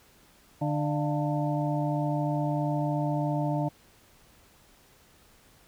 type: harmonic tone with a mistuned harmonic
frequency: 148.8 Hz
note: D3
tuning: 23 cents sharp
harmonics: 1 / 2 / 4 / 5 / 6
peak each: -28 / -31 / -34 / -35 / -36 dBFS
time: 0.61-3.69 s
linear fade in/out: 10 ms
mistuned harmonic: 5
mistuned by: -110 cents
effects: pink hiss -59 dBFS RMS until 5.67 s